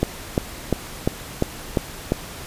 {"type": "click train", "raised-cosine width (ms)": 2, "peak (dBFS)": -4, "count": 7, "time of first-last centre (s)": [0.03, 2.121], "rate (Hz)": 2.87, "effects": ["pink hiss -36 dBFS RMS until 2.46 s", "resampled to 32000 Hz"]}